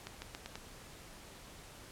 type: accelerating click train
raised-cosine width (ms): 0.2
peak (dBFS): -25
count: 5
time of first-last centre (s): 0.07-0.555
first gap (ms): 150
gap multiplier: 0.86
effects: pink hiss -53 dBFS RMS until 1.91 s + low-pass 12000 Hz 12 dB/octave